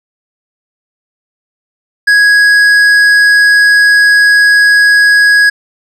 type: tone with tanh clipping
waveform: triangle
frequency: 1661 Hz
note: G#6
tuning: in tune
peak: -5 dBFS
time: 2.07-5.5 s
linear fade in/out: 10 ms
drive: 13 dB
effects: none